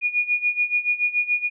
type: tone with tremolo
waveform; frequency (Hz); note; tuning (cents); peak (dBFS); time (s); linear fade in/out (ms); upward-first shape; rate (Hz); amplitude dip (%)
sine; 2446; D#7; -30; -16; 0.01-1.5; 50; sine; 7; 85
effects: none